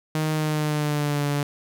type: tone with pitch glide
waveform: sawtooth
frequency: 155.56 to 144.31 Hz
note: D#3 to D3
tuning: 0 to -30 cents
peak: -18 dBFS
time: 0.15-1.43 s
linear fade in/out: 2 ms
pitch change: -130 cents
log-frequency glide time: 0.32-1.26 s
effects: none